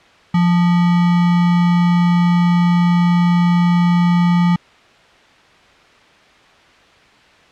sine tone with sample-and-hold, 174.61 Hz, F3, in tune, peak -10 dBFS, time 0.34-4.56 s, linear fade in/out 5 ms, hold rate 1050 Hz, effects white hiss -47 dBFS RMS until 7.51 s + low-pass 3000 Hz 12 dB/octave

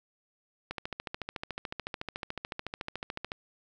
click train, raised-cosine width 0.3 ms, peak -19 dBFS, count 37, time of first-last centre 0.71-3.319 s, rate 13.8 Hz, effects none

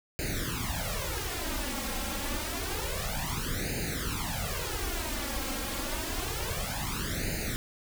pink noise with flanger, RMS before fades -33 dBFS, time 0.19-7.56 s, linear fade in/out 0 ms, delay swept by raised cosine 0.44 to 3.74 ms, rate 0.28 Hz, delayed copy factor +0.95, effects none

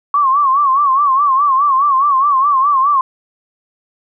sine tone with vibrato, 1108.7 Hz, C#6, in tune, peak -9 dBFS, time 0.14-3.01 s, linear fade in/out 2 ms, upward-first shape sine, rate 4.8 Hz, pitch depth 110 cents each way, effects none

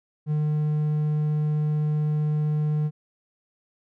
triangle tone, 151.3 Hz, D#3, 48 cents flat, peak -19 dBFS, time 0.26-2.91 s, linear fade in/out 50 ms, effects none

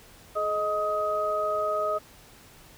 sine tone cluster, 425.7 / 624 / 1259 Hz, G#4 / D#5 / D#6, +43 / +5 / +20 cents, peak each -34 / -27 / -28 dBFS, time 0.35-1.99 s, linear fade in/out 20 ms, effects pink hiss -52 dBFS RMS until 2.77 s

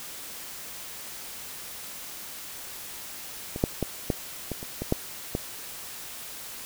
clicks, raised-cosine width 2 ms, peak -19 / -7 / -12 / -10 / -17 / -24 / -17 / -8 / -13 dBFS, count 9, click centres 3.561 / 3.639 / 3.827 / 4.102 / 4.517 / 4.629 / 4.82 / 4.924 / 5.351 s, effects white hiss -40 dBFS RMS until 6.65 s

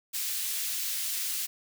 white high-pass noise, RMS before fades -32 dBFS, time 0.13-1.47 s, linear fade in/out 20 ms, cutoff 2500 Hz, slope 12 dB/octave, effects none

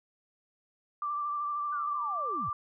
sine tone with vibrato, 1174.7 Hz, D6, in tune, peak -30 dBFS, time 1.02-2.53 s, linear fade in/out 2 ms, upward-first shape sine, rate 13 Hz, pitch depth 24 cents each way
sine linear sweep, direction down, 1513 to 72.6 Hz, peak -39 dBFS, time 1.72-2.5 s, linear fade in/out 10 ms
effects none

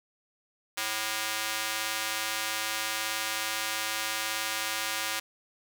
square tone with high-pass filter, 109.6 Hz, A2, 6 cents flat, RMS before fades -32 dBFS, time 0.77-5.2 s, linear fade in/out 10 ms, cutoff 1500 Hz, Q 0.6, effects none

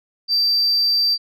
sine tone, 4677 Hz, D8, 8 cents flat, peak -13 dBFS, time 0.28-1.18 s, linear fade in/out 50 ms, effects tanh soft clip ceiling -12 dBFS

